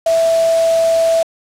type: tone in noise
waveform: sine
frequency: 659.3 Hz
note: E5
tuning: in tune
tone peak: -10 dBFS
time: 0.06-1.23 s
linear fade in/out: 5 ms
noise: white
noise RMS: -26 dBFS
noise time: 0.06-1.23 s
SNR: +13 dB
effects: low-pass 8000 Hz 12 dB/octave